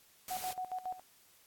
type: noise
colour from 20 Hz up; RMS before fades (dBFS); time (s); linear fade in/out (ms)
white; -43; 0.28-0.53; 2
type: tone with tremolo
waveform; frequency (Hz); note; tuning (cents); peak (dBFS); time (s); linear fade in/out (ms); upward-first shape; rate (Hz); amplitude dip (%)
sine; 740; F#5; 0; -35; 0.3-1; 10; square; 7.2; 80
effects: white hiss -64 dBFS RMS until 1.46 s + AAC 64 kbps

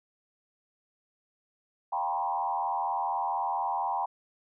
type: tone with frequency modulation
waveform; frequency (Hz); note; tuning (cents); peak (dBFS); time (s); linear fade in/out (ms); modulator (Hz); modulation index
sine; 874; A5; -12; -27; 1.92-4.06; 10; 84.2; 1.8
effects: none

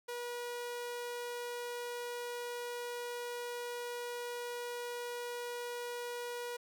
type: tone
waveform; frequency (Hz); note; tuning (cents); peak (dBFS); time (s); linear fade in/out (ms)
sawtooth; 482.8; B4; -39; -35; 0.08-6.57; 10
effects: none

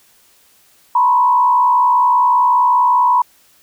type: tone with frequency modulation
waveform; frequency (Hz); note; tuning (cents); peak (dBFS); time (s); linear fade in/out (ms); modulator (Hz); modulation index
sine; 985; B5; -5; -9; 0.95-3.22; 5; 65.2; 0.74
effects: white hiss -52 dBFS RMS until 3.62 s

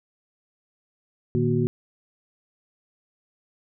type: tone cluster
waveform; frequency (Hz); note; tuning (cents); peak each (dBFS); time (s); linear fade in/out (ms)
sine; 115.3 / 151.8 / 236.8 / 368.6; A#2 / D#3 / A#3 / F#4; -19 / -42 / +27 / -7; -25; 1.35-1.67; 0
effects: none

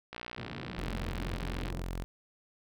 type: click train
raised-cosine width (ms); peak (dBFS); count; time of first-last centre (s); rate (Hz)
0.3; -24; 95; 0.13-1.702; 59.8
type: band-pass noise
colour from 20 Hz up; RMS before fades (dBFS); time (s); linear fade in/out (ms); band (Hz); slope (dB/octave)
pink; -43; 0.37-1.83; 20; 100 to 320; 12
type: tone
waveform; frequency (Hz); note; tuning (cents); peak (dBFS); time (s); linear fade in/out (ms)
sawtooth; 43.87; F1; +9; -31; 0.78-2.04; 0
effects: none

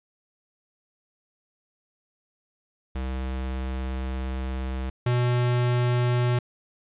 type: tone pair in turn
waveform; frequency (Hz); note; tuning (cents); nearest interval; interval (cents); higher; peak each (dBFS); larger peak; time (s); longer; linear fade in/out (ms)
square; 64.9 / 122.51; C2 / B2; -13 / -14; major seventh; 1099; second; -28 / -21; second; 2.95-4.9 / 5.06-6.39; first; 5
effects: resampled to 8000 Hz + 10-bit

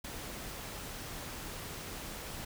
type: noise with ADSR envelope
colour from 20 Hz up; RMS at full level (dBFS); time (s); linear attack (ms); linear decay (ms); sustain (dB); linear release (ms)
pink; -39; 0.04-2.45; 8; 7; -4; 7
effects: none

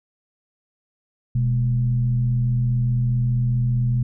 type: tone with frequency modulation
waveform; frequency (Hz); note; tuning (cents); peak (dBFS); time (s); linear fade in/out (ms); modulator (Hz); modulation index
sine; 123.47; B2; 0; -17; 1.35-4.03; 5; 84.8; 0.41
effects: none

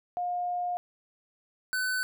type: tone pair in turn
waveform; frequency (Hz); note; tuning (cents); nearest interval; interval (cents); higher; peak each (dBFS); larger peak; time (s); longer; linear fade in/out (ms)
sine / square; 712 / 1508.7; F5 / F#6; +33 / +33; octave + minor second; 1300; second; -28; neither; 0.17-0.77 / 1.73-2.03; first; 0
effects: none

